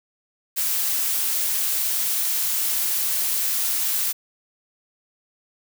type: noise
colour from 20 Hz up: blue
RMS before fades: -23 dBFS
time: 0.56-4.13 s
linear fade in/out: 20 ms
effects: none